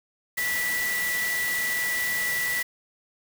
sine tone in noise, 1961 Hz, B6, 13 cents flat, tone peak -25 dBFS, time 0.37-2.63 s, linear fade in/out 10 ms, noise white, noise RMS -32 dBFS, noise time 0.37-2.63 s, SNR +4 dB, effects none

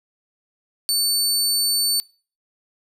25% pulse tone, 4500 Hz, C#8, 25 cents sharp, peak -13 dBFS, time 0.89-2 s, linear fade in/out 0 ms, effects noise-tail reverb RT60 0.4 s tail -24 dB re dry

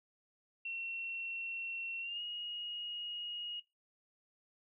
sine tone with pitch glide, 2719 to 2879 Hz, F7 to F#7, -47 to -48 cents, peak -38 dBFS, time 0.65-3.6 s, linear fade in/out 5 ms, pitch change +99 cents, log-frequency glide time 2.01-2.21 s, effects noise-tail reverb RT60 0.2 s tail -19 dB re dry

